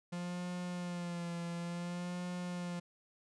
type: tone with vibrato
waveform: 45% pulse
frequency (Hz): 174.61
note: F3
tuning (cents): 0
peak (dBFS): -38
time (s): 0.12-2.8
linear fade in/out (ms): 10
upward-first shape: sine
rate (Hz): 0.57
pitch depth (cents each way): 37
effects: resampled to 22050 Hz